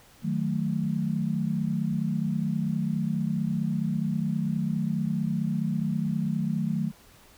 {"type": "chord", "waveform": "sine", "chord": "D# diminished", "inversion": "none", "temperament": "equal", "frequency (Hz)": [155.56, 185, 220], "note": ["D#3", "F#3", "A3"], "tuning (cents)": [0, 0, 0], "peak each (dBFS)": -29, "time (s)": [0.22, 6.92], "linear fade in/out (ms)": 50, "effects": ["pink hiss -55 dBFS RMS until 7.37 s"]}